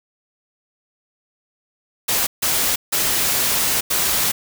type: noise bursts at uneven times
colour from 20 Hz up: white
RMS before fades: -19 dBFS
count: 4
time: 2.08-2.27 / 2.42-2.76 / 2.92-3.81 / 3.9-4.32 s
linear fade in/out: 10 ms
effects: none